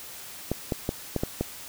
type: clicks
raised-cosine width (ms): 2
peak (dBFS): -12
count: 6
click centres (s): 0.516 / 0.722 / 0.891 / 1.163 / 1.235 / 1.41
effects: white hiss -42 dBFS RMS until 1.68 s